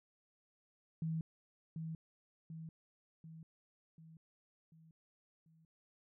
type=tone with echo; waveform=sine; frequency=161.3 Hz; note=E3; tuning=37 cents flat; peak=-35 dBFS; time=1.02-1.21 s; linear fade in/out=2 ms; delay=740 ms; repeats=6; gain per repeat=-5 dB; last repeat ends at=5.65 s; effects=none